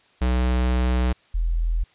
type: tone pair in turn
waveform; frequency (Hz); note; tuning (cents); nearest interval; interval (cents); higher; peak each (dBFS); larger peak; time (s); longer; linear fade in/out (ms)
square / sine; 62.3 / 41.58; B1 / E1; +16 / +16; perfect fifth; 700; first; -19; neither; 0.21-1.13 / 1.34-1.84; first; 10
effects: white hiss -58 dBFS RMS until 1.94 s + resampled to 8000 Hz